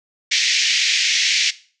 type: band-pass noise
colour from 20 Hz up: pink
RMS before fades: -18 dBFS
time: 0.31-1.51 s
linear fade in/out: 10 ms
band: 2000 to 6500 Hz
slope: 48 dB/octave
effects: noise-tail reverb RT60 0.4 s tail -17 dB re dry